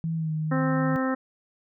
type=tone with pitch glide; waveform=sine; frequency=163.3 to 155.93 Hz; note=E3 to D#3; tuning=-16 to +4 cents; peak=-25 dBFS; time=0.04-0.96 s; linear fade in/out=0 ms; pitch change=-80 cents; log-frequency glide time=0.15-0.32 s
type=harmonic tone; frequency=261.6 Hz; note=C4; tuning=in tune; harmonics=1 / 2 / 3 / 4 / 5 / 6 / 7; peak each=-25 / -30 / -36 / -36 / -33 / -39 / -36 dBFS; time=0.51-1.15 s; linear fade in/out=10 ms
effects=none